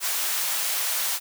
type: high-pass noise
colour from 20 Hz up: white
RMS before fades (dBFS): -26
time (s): 0-1.2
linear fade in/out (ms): 50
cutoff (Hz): 710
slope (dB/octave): 12
effects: none